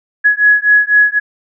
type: beating tone pair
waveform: sine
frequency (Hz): 1679 / 1683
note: G#6 / G#6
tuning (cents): +18 / +23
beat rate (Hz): 4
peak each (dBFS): -10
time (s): 0.24-1.2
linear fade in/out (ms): 20
effects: none